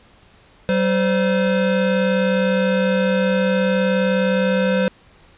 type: tone pair together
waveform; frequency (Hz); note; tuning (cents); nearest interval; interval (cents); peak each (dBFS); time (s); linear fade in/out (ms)
square; 191 / 513.5; G3 / C5; -45 / -33; octave + perfect fourth; 1712; -19 / -19; 0.69-4.88; 0
effects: pink hiss -51 dBFS RMS until 5.37 s + resampled to 8000 Hz